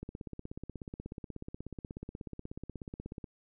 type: click train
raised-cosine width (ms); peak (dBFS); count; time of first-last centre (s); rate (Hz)
3; -28; 54; 0.03-3.242; 16.5
effects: none